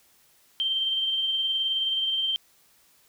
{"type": "tone with tremolo", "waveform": "sine", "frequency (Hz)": 3138, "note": "G7", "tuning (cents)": 1, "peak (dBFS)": -22, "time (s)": [0.6, 2.36], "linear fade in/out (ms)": 0, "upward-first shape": "sine", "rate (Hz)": 19, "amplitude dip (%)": 30, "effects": ["white hiss -61 dBFS RMS until 3.08 s"]}